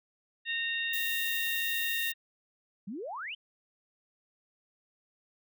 harmonic tone, 922 Hz, A#5, 19 cents flat, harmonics 2 / 3 / 4, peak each -33 / -35 / -36 dBFS, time 0.45-2.14 s, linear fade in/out 50 ms
violet noise, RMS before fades -37 dBFS, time 0.93-2.12 s, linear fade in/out 5 ms
sine exponential sweep, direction up, 177.8 to 3200 Hz, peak -36 dBFS, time 2.87-3.35 s, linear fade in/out 10 ms
effects none

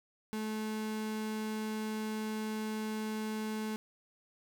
35% pulse tone, 216.5 Hz, A3, 28 cents flat, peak -33 dBFS, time 0.33-3.76 s, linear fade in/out 0 ms, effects none

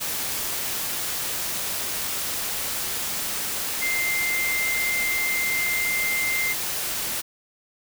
sine tone in noise, 2092 Hz, C7, 1 cent flat, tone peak -23 dBFS, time 3.81-6.54 s, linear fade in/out 20 ms, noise white, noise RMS -28 dBFS, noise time 0-7.22 s, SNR +2 dB, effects none

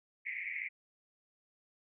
white band-pass noise, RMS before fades -40 dBFS, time 0.25-0.69 s, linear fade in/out 20 ms, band 2000 to 2300 Hz, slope 96 dB/octave, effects none

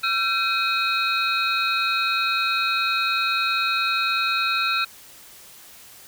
sine tone cluster, 1355 / 1551 / 2515 / 3811 / 4206 Hz, E6 / G6 / D#7 / A#7 / C8, +47 / -19 / +18 / +38 / +8 cents, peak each -24 / -31 / -24 / -28 / -29 dBFS, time 0.03-4.85 s, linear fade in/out 10 ms, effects white hiss -46 dBFS RMS until 6.07 s

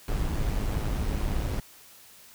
brown noise with amplitude modulation, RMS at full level -26 dBFS, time 0.08-1.6 s, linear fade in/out 2 ms, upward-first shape sine, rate 106 Hz, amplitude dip 40%, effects white hiss -52 dBFS RMS until 2.34 s

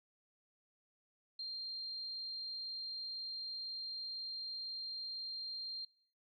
sine tone, 4186 Hz, C8, in tune, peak -40 dBFS, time 1.39-5.85 s, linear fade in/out 5 ms, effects noise-tail reverb RT60 0.7 s tail -25 dB re dry + MP3 96 kbps

